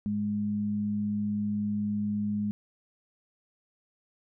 sine tone pair together, 103.85 / 207.7 Hz, G#2 / G#3, 0 / 0 cents, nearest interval octave, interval 1200 cents, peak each -38 / -27 dBFS, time 0.06-2.51 s, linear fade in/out 0 ms, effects none

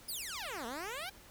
10% pulse exponential two-way sweep, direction down then up, 5274 to 220 to 814 Hz, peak -31 dBFS, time 0.08-1.1 s, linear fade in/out 10 ms, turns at 0.66 s, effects added 50 Hz sine -66 dBFS peak until 1.3 s + pink hiss -57 dBFS RMS until 1.3 s

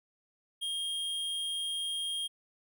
square tone, 3232 Hz, G#7, 48 cents flat, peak -33 dBFS, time 0.61-2.28 s, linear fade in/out 20 ms, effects none

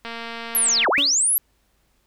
click train, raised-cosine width 0.3 ms, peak -17 dBFS, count 185, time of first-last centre 0.05-0.847 s, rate 231 Hz
sine linear two-way sweep, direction down then up, 11860 to 309.3 to 11860 Hz, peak -16 dBFS, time 0.55-1.38 s, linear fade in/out 0 ms, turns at 0.89 s
35% pulse tone with exponential decay, 283.1 Hz, C#4, 37 cents sharp, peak -21 dBFS, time 0.98-1.21 s, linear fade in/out 0 ms, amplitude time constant 49 ms
effects added 50 Hz sine -66 dBFS peak until 2.06 s + pink hiss -66 dBFS RMS until 2.06 s

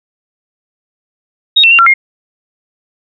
sine tone with pitch steps, 3753 / 2692 / 2766 / 1365 / 2130 Hz, A#7 / E7 / F7 / F6 / C7, +11 / +36 / -17 / -40 / +30 cents, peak -3 dBFS, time 1.56-1.94 s, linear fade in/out 10 ms, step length 76 ms, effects none

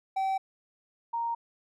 triangle / sine tone pair in turn, 770 / 931 Hz, G5 / A#5, -31 / -2 cents, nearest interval minor third, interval 329 cents, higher second, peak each -24 / -28 dBFS, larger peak first, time 0.16-0.38 / 1.13-1.35 s, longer neither, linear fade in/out 10 ms, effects none

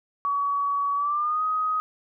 sine tone with pitch glide, 1132 to 1256 Hz, C#6 to D#6, +36 to +16 cents, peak -22 dBFS, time 0.25-1.8 s, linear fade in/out 0 ms, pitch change +180 cents, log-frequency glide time 0.95-1.43 s, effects none

